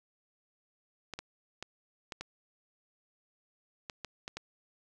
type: clicks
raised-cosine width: 0.2 ms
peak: -22 dBFS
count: 9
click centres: 1.137 / 1.19 / 1.626 / 2.122 / 2.21 / 3.898 / 4.047 / 4.279 / 4.37 s
effects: none